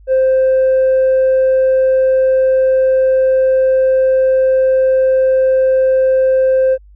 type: tone with tanh clipping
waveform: triangle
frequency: 523.3 Hz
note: C5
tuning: in tune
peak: -9 dBFS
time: 0.07-6.78 s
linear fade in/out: 50 ms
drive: 6 dB
effects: added 50 Hz sine -39 dBFS peak until 6.95 s